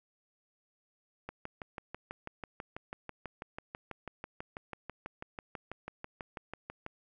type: click train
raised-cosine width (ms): 0.5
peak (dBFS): -25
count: 35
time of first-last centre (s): 1.29-6.864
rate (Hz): 6.1
effects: none